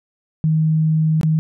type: tone with dropouts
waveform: sine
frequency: 157.5 Hz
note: D#3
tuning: 21 cents sharp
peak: -13 dBFS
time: 0.44-1.39 s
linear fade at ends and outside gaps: 0 ms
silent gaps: 1.212-1.232 s
effects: none